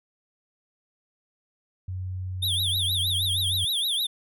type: tone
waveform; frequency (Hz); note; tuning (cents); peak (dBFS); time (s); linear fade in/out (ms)
sine; 92.5; F#2; 0; -29; 1.88-3.65; 5
type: tone with vibrato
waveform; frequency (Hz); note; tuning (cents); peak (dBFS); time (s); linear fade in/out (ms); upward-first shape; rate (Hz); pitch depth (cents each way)
square; 3537; A7; +8; -24; 2.42-4.07; 10; triangle; 6.4; 210
effects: none